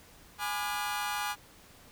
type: chord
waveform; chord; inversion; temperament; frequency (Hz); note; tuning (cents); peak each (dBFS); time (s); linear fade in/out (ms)
sawtooth; G# diminished seventh; none; just; 830.6 / 996.7 / 1196.1 / 1435.3; G#5 / B5 / D6 / F6; 0 / +16 / +31 / +47; -31 / -36 / -34 / -35; 0.38-1.36; 50
effects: pink hiss -56 dBFS RMS until 1.91 s